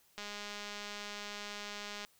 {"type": "click train", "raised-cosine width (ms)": 0.2, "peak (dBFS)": -26, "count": 386, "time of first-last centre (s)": [0.18, 2.049], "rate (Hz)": 206, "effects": ["white hiss -68 dBFS RMS until 2.19 s"]}